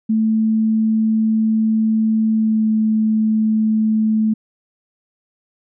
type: tone with pitch glide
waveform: sine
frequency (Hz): 220 to 218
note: A3 to A3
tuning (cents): 0 to -16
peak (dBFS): -13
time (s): 0.09-4.34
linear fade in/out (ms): 10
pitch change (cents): -16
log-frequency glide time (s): 2.33-2.68
effects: none